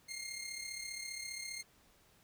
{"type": "tone with amplitude modulation", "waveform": "15% pulse", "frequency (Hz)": 2122, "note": "C7", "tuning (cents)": 24, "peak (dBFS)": -33, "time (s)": [0.08, 1.63], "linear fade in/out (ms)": 20, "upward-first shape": "sine", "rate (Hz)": 35, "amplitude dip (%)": 55, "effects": ["pink hiss -67 dBFS RMS until 2.23 s"]}